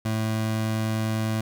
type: tone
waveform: 25% pulse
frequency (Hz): 110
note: A2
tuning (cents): 0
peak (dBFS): -20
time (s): 0.05-1.41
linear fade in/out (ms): 5
effects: none